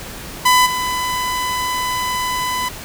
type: tone with level steps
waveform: sawtooth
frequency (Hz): 1002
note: B5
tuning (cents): +25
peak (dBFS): -6 / -15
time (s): 0.45-2.69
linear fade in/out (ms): 10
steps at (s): 0.65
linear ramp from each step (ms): 20
effects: pink hiss -32 dBFS RMS until 2.84 s